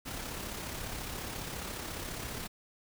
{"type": "noise with amplitude modulation", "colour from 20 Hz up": "pink", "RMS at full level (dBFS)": -38, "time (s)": [0.05, 2.48], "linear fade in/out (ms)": 20, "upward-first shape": "sine", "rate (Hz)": 34.5, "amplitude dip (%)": 40, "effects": []}